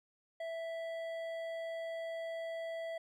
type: tone with hard clipping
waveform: sine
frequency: 659.3 Hz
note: E5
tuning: in tune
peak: -40 dBFS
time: 0.4-2.98 s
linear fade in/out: 5 ms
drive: 9 dB
effects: none